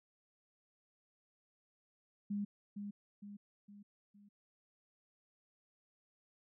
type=tone with echo; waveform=sine; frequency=203.8 Hz; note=G#3; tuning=32 cents flat; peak=-35 dBFS; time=2.3-2.45 s; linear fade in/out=10 ms; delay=460 ms; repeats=4; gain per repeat=-6 dB; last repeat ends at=4.29 s; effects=none